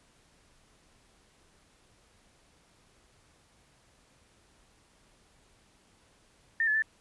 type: tone with pitch steps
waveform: sine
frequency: 1811 / 1722 / 1763 Hz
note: A6 / A6 / A6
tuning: +49 / -38 / +3 cents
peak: -24 dBFS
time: 6.6-6.822 s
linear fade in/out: 2 ms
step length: 74 ms
effects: pink hiss -64 dBFS RMS until 7 s + resampled to 24000 Hz